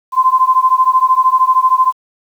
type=beating tone pair; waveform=sine; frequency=1028 / 1041 Hz; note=C6 / C6; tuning=-31 / -9 cents; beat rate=13 Hz; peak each=-11 dBFS; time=0.12-1.93 s; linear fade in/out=50 ms; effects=7-bit